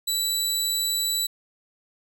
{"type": "tone", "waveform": "20% pulse", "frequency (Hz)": 3951, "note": "B7", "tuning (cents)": 0, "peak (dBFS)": -17, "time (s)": [0.07, 1.27], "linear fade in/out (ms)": 10, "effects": []}